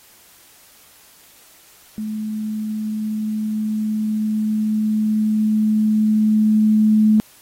sine tone with level ramp, 215.2 Hz, A3, 38 cents flat, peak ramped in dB -23 to -10 dBFS, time 1.98-7.2 s, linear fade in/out 0 ms, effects white hiss -49 dBFS RMS until 7.41 s + AAC 48 kbps

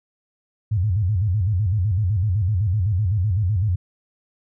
sine tone with vibrato, 98 Hz, G2, in tune, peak -17 dBFS, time 0.71-3.76 s, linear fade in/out 10 ms, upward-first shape square, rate 7.9 Hz, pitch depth 170 cents each way, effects none

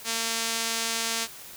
sawtooth tone with band-pass filter, 227.5 Hz, A#3, 42 cents flat, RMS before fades -29 dBFS, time 0.04-1.28 s, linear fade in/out 50 ms, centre 6400 Hz, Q 0.79, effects white hiss -44 dBFS RMS until 1.56 s

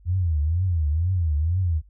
sine tone with vibrato, 83.1 Hz, E2, 15 cents sharp, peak -19 dBFS, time 0.05-1.82 s, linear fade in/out 50 ms, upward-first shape triangle, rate 2.1 Hz, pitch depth 250 cents each way, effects added 50 Hz sine -49 dBFS peak until 1.89 s

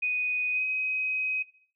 sine tone with pitch glide, 2489 to 2525 Hz, D#7 to D#7, 0 to +25 cents, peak -25 dBFS, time 0.02-1.43 s, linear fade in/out 10 ms, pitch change +25 cents, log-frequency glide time 0.51-0.64 s, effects noise-tail reverb RT60 0.5 s tail -18 dB re dry

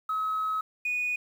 sine tone pair in turn, 1281 / 2475 Hz, E6 / D#7, -50 / -10 cents, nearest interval major seventh, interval 1140 cents, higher second, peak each -25 dBFS, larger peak neither, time 0.09-0.61 / 0.85-1.16 s, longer first, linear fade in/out 5 ms, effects tanh soft clip ceiling -23 dBFS + 9-bit

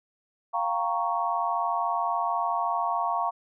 sine chord, G half-diminished seventh, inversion third, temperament equal with one note detuned, 698.5 / 778.6 / 932.3 / 1108.7 Hz, F5 / G5 / Bb5 / Db6, 0 / -12 / 0 / 0 cents, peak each -29 / -34 / -29 / -29 dBFS, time 0.53-3.31 s, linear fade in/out 20 ms, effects none

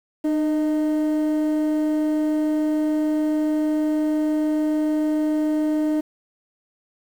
triangle tone pair together, 304.4 / 622.3 Hz, D#4 / D#5, -38 / 0 cents, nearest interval octave, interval 1238 cents, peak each -16 / -26 dBFS, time 0.24-6.01 s, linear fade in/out 10 ms, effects tanh soft clip ceiling -13 dBFS + 8-bit

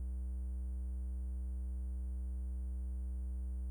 triangle tone, 62.6 Hz, B1, 24 cents sharp, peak -35 dBFS, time 0-3.7 s, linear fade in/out 0 ms, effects 12-bit

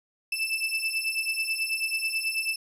35% pulse beating tone pair, 2637 / 2646.2 Hz, E7 / E7, 0 / +6 cents, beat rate 9.2 Hz, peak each -28 dBFS, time 0.32-2.56 s, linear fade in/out 5 ms, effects resampled to 32000 Hz

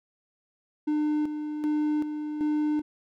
triangle tone with tremolo, 301.3 Hz, D4, 44 cents sharp, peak -21 dBFS, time 0.87-2.82 s, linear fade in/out 10 ms, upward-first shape square, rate 1.3 Hz, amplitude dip 55%, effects none

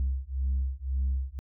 sine beating tone pair, 65.41 / 67.31 Hz, C2 / C2, 0 / +50 cents, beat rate 1.9 Hz, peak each -28 dBFS, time 0-1.39 s, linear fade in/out 0 ms, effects tanh soft clip ceiling -22 dBFS

